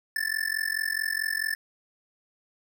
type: tone with amplitude modulation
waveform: square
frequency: 1760 Hz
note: A6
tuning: in tune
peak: -23 dBFS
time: 0.16-1.55 s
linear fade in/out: 2 ms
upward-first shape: sine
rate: 44.6 Hz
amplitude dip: 100%
effects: none